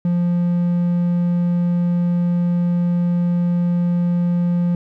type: tone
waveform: triangle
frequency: 174.61 Hz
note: F3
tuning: in tune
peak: -13 dBFS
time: 0.05-4.75 s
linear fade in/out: 2 ms
effects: none